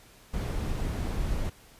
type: noise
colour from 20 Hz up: brown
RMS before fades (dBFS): -30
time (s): 0.33-1.5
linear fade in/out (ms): 10
effects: pink hiss -55 dBFS RMS until 1.79 s + resampled to 32000 Hz